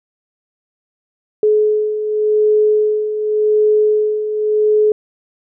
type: beating tone pair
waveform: sine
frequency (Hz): 425 / 425.88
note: G#4 / G#4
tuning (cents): +40 / +44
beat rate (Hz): 0.88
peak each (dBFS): -19 / -12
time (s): 1.43-4.92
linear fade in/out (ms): 2
effects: none